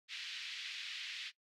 white band-pass noise, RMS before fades -45 dBFS, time 0.08-1.32 s, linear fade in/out 50 ms, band 2000 to 4000 Hz, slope 24 dB/octave, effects noise-tail reverb RT60 0.1 s tail -18 dB re dry

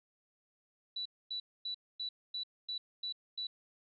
sine tone bursts, 3951 Hz, B7, in tune, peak -36 dBFS, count 8, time 0.96-3.47 s, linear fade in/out 5 ms, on 95 ms, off 250 ms, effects none

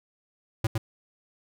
square tone with echo, 111.4 Hz, A2, 22 cents sharp, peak -22 dBFS, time 0.64-0.67 s, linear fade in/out 5 ms, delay 110 ms, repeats 1, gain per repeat -3 dB, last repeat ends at 0.78 s, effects none

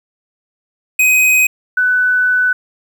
square / sine tone pair in turn, 2513 / 1495.7 Hz, D#7 / F#6, +17 / +18 cents, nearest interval major sixth, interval 899 cents, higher first, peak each -9 / -10 dBFS, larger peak first, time 0.99-1.47 / 1.77-2.53 s, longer second, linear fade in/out 5 ms, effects 8-bit

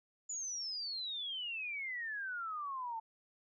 sine exponential sweep, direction down, 7040 to 880 Hz, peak -38 dBFS, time 0.29-3 s, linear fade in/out 10 ms, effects none

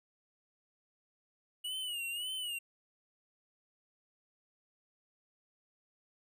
square tone with vibrato, 2899 Hz, F#7, 36 cents flat, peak -37 dBFS, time 1.64-2.59 s, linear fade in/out 10 ms, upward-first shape sine, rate 1.8 Hz, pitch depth 100 cents each way, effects none

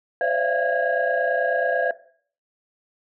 sine tone cluster, 515 / 575 / 663 / 692 / 1641 Hz, C5 / D5 / E5 / F5 / G#6, -28 / -37 / +10 / -16 / -21 cents, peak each -25 dBFS, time 0.21-1.91 s, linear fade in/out 2 ms, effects noise-tail reverb RT60 0.5 s tail -17 dB re dry + tanh soft clip ceiling -10 dBFS

